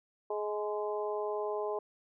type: harmonic tone with a mistuned harmonic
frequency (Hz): 210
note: G#3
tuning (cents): +19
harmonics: 2 / 3 / 4 / 5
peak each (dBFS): -34 / -38 / -40 / -42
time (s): 0.3-1.79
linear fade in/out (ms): 5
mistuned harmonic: 5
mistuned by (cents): -29
effects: none